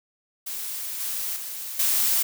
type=noise with level steps; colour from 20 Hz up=blue; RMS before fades=-32 / -29 / -34 / -22 dBFS; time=0.46-2.23 s; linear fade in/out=10 ms; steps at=1 / 1.36 / 1.79 s; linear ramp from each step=5 ms; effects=none